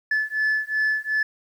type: beating tone pair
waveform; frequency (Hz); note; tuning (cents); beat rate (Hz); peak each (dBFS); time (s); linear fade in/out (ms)
sine; 1731 / 1733.7; A6 / A6; -29 / -26; 2.7; -22; 0.11-1.23; 5
effects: tanh soft clip ceiling -17 dBFS + 9-bit